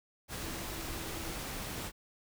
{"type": "tone in noise", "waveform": "sine", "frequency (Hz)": 329.2, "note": "E4", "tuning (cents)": -2, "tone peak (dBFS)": -48, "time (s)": [0.4, 1.36], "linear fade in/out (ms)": 50, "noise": "pink", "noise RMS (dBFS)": -40, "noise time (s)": [0.28, 1.92], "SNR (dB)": -11, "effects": []}